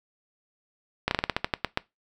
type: slowing click train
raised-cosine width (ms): 0.3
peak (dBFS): -7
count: 11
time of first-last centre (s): 1.08-1.774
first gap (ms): 31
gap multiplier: 1.17
effects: noise-tail reverb RT60 0.2 s tail -21 dB re dry